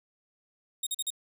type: tone bursts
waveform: 15% pulse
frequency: 3729 Hz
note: A#7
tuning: in tune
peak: -22 dBFS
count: 4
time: 0.83-1.104 s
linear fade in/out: 5 ms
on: 37 ms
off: 42 ms
effects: none